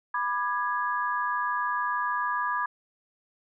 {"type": "chord", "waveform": "sine", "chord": "G# diminished", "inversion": "first", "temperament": "equal with one note detuned", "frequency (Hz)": [987.8, 1194.5, 1661.2], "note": ["B5", "D6", "G#6"], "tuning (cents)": [0, 29, 0], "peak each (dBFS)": [-29, -30, -31], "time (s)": [0.14, 2.66], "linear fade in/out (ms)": 5, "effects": []}